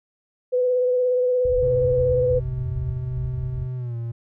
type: tone with vibrato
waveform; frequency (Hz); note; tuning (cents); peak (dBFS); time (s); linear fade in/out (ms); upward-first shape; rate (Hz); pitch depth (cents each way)
sine; 500; B4; +21; -17; 0.52-2.4; 20; triangle; 17; 26
type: low-pass noise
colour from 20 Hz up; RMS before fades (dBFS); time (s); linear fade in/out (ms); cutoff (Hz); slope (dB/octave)
white; -30; 1.45-3.67; 2; 110; 48
type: tone with pitch glide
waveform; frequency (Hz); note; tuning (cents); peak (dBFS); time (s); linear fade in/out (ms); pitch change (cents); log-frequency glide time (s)
triangle; 127.2 to 116.64; C3 to A#2; -48 to +1; -24; 1.62-4.12; 10; -151; 3.76-3.96
effects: none